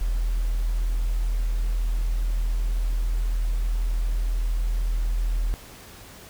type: tone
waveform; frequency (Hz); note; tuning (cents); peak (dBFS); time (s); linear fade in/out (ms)
sine; 41; E1; -9; -20; 0.01-5.54; 0
effects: tanh soft clip ceiling -16 dBFS + pink hiss -45 dBFS RMS until 6.29 s